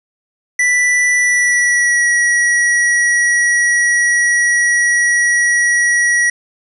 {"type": "tone with pitch glide", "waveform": "square", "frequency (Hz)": [1975, 1918.8], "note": ["B6", "A#6"], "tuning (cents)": [0, 50], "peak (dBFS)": -11, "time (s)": [0.59, 6.3], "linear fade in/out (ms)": 5, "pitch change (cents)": -50, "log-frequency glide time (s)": [1.15, 2.08], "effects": ["resampled to 24000 Hz", "7-bit"]}